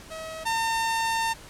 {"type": "tone pair in turn", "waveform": "sawtooth", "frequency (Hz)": [640, 906.2], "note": ["D#5", "A#5"], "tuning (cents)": [49, -49], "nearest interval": "tritone", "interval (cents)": 602, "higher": "second", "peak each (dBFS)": [-31, -20], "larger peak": "second", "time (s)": [[0.1, 0.45], [0.45, 1.34]], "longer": "second", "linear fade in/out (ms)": 20, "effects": ["pink hiss -46 dBFS RMS until 1.49 s", "low-pass 11000 Hz 12 dB/octave"]}